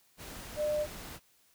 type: tone in noise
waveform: sine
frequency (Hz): 601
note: D5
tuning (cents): +40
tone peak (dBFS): -28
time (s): 0.56-0.87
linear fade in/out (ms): 50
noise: pink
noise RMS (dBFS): -45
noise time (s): 0.17-1.2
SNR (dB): +14
effects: white hiss -67 dBFS RMS until 1.54 s